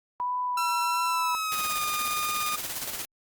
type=tone with vibrato; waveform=sine; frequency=982 Hz; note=B5; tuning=10 cents flat; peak=-26 dBFS; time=0.2-1.35 s; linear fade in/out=0 ms; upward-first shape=sine; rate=1.3 Hz; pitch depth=23 cents each way
type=tone with pitch glide; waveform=sawtooth; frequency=1346 to 1220.1 Hz; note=E6 to D#6; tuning=+36 to -34 cents; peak=-24 dBFS; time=0.57-2.56 s; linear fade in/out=5 ms; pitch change=-170 cents; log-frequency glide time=1.04-1.81 s
type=noise with tremolo; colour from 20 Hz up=white; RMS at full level=-32 dBFS; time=1.52-3.05 s; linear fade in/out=0 ms; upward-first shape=square; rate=17 Hz; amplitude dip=45%
effects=Opus 48 kbps